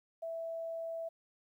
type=tone; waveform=sine; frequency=659.3 Hz; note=E5; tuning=in tune; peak=-37 dBFS; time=0.22-1.09 s; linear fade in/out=10 ms; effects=12-bit